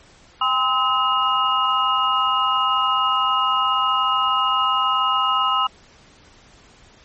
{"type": "tone cluster", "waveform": "sine", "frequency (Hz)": [796, 1029, 1282, 2852], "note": ["G5", "C6", "E6", "F7"], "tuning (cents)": [26, -29, -49, 36], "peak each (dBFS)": [-27, -21, -19, -24], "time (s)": [0.41, 5.67], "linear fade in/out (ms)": 5, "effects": ["pink hiss -50 dBFS RMS until 7.04 s", "MP3 32 kbps"]}